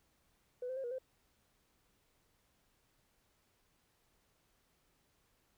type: tone with pitch steps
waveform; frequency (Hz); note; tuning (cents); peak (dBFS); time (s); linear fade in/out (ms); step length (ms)
sine; 496.8 / 517 / 535 / 480.2 / 519; B4 / C5 / C5 / B4 / C5; +10 / -21 / +38 / -49 / -14; -37; 0.62-0.985; 5; 73
effects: tanh soft clip ceiling -33 dBFS + pink hiss -75 dBFS RMS until 5.57 s